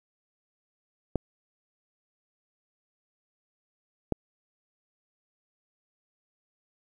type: clicks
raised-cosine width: 2 ms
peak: -12 / -12 dBFS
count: 2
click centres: 1.157 / 4.123 s
effects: 9-bit